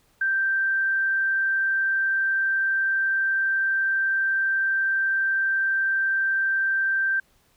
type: tone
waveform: sine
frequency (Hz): 1568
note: G6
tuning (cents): 0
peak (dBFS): -20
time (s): 0.21-7.2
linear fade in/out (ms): 5
effects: pink hiss -63 dBFS RMS until 7.56 s